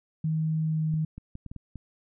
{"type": "tone with pitch glide", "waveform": "sine", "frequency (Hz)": [158, 156.91], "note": ["D#3", "D#3"], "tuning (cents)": [27, 15], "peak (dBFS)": -24, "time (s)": [0.24, 1.05], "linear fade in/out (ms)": 5, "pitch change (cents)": -12, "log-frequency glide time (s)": [0.64, 0.82]}
{"type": "clicks", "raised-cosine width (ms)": 5, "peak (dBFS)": -27, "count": 7, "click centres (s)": [0.939, 1.18, 1.354, 1.463, 1.515, 1.563, 1.757]}
{"effects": []}